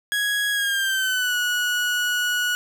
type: tone with pitch glide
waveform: 30% pulse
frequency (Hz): 1661.2 to 1463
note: G#6 to F#6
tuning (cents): 0 to -20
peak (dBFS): -18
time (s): 0.12-2.55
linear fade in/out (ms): 0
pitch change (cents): -220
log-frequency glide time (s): 0.52-1.36
effects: none